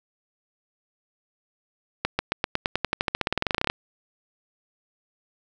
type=accelerating click train; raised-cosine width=0.3 ms; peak=-6 dBFS; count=25; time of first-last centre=2.05-3.7 s; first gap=140 ms; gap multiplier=0.93; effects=none